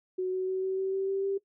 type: tone with pitch steps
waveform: sine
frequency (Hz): 370 / 373.2 / 376.5 / 379.7 / 383 / 386.4 / 389.7 / 393.1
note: F#4 / F#4 / F#4 / F#4 / G4 / G4 / G4 / G4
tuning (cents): 0 / +15 / +30 / +45 / -40 / -25 / -10 / +5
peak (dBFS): -27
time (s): 0.18-1.38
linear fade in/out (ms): 10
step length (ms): 150
effects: noise-tail reverb RT60 0.1 s tail -18 dB re dry